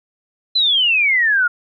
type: exponential sweep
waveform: sine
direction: down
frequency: 4112 to 1396.9 Hz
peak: -12 dBFS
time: 0.55-1.48 s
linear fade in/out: 10 ms
effects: none